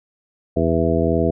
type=harmonic tone; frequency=82.41 Hz; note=E2; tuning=in tune; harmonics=1 / 2 / 3 / 4 / 5 / 6 / 8; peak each=-23 / -23 / -23 / -23 / -23 / -23 / -23 dBFS; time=0.56-1.31 s; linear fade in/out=10 ms; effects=none